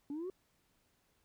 sine exponential sweep, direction up, 277.2 to 388.3 Hz, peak -36 dBFS, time 0.1-0.3 s, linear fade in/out 2 ms, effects tanh soft clip ceiling -36 dBFS + pink hiss -75 dBFS RMS until 1.24 s

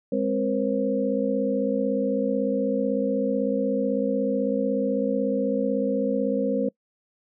sine tone cluster, 205.7 / 263.6 / 479.9 / 536 Hz, G#3 / C4 / B4 / C5, -16 / +13 / -50 / +42 cents, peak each -27 dBFS, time 0.12-6.69 s, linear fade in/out 5 ms, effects noise-tail reverb RT60 0.1 s tail -25 dB re dry

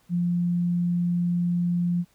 sine tone, 174.61 Hz, F3, in tune, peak -21 dBFS, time 0.09-2.05 s, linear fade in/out 50 ms, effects pink hiss -63 dBFS RMS until 2.14 s

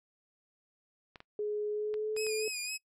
clicks, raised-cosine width 0.3 ms, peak -31 dBFS, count 5, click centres 1.158 / 1.204 / 1.941 / 2.165 / 2.267 s
sine tone with pitch glide, 419.3 to 433.6 Hz, G#4 to A4, +17 to -25 cents, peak -31 dBFS, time 1.39-2.48 s, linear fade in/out 2 ms, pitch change +58 cents, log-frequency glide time 1.71-2.2 s
15% pulse tone with vibrato, 2489 Hz, D#7, in tune, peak -28 dBFS, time 2.16-2.78 s, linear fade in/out 20 ms, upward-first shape sine, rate 3.9 Hz, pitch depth 53 cents each way
effects noise-tail reverb RT60 0.1 s tail -23 dB re dry + low-pass 12000 Hz 12 dB/octave

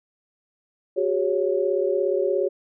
sine chord, F# suspended second, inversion none, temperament equal with one note detuned, 370 / 407 / 554.4 Hz, F#4 / G#4 / C#5, 0 / -35 / 0 cents, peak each -24 dBFS, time 0.96-2.49 s, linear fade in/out 20 ms, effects none

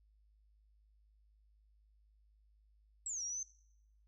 sine exponential two-way sweep, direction down then up, 7902 to 5588 to 6280 Hz, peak -38 dBFS, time 3.06-3.43 s, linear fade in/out 2 ms, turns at 3.23 s, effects noise-tail reverb RT60 0.8 s tail -22 dB re dry + added 52 Hz sine -66 dBFS peak until 4.07 s

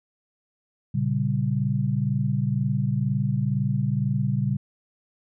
sine chord, G diminished, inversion first, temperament equal, 116.54 / 138.59 / 196 Hz, Bb2 / Db3 / G3, 0 / 0 / 0 cents, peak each -26 / -24 / -27 dBFS, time 0.94-4.57 s, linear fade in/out 10 ms, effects none

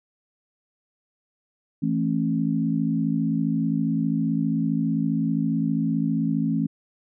sine chord, A major, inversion second, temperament equal with one note detuned, 164.81 / 220 / 272.1 Hz, E3 / A3 / C#4, 0 / 0 / -32 cents, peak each -25 dBFS, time 1.82-6.67 s, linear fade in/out 10 ms, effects none

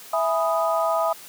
sine chord, E major seventh, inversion none, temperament equal, 659.3 / 830.6 / 987.8 / 1244.5 Hz, E5 / G#5 / B5 / D#6, 0 / 0 / 0 / 0 cents, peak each -22 / -28 / -28 / -25 dBFS, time 0.13-1.13 s, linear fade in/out 5 ms, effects white hiss -43 dBFS RMS until 1.28 s + high-pass 150 Hz 12 dB/octave

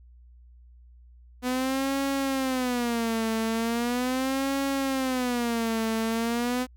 sawtooth tone with vibrato, 247.7 Hz, B3, 5 cents sharp, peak -21 dBFS, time 1.42-6.67 s, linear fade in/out 50 ms, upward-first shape sine, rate 0.39 Hz, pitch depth 180 cents each way, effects added 60 Hz sine -49 dBFS peak until 6.76 s

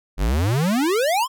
square exponential sweep, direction up, 42.88 to 1100 Hz, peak -18 dBFS, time 0.17-1.28 s, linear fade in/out 50 ms, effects none

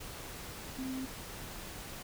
sine tone in noise, 261.6 Hz, C4, in tune, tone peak -36 dBFS, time 0.78-1.06 s, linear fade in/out 10 ms, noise pink, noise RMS -45 dBFS, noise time 0-2.03 s, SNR +6 dB, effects none

